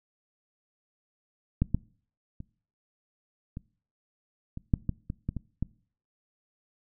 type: clicks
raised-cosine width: 5 ms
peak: -11 / -12 / -27 / -24 / -24 / -9 / -15 / -20 / -17 / -21 / -16 dBFS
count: 11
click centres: 1.62 / 1.746 / 2.404 / 3.571 / 4.574 / 4.738 / 4.893 / 5.101 / 5.29 / 5.367 / 5.626 s
effects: noise-tail reverb RT60 0.5 s tail -23 dB re dry